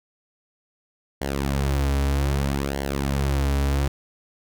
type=tone with flanger; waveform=sawtooth; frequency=69.3 Hz; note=C#2; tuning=in tune; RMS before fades=-23 dBFS; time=1.21-3.88 s; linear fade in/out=5 ms; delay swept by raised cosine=0.79 to 5.69 ms; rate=0.63 Hz; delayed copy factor=-0.7; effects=none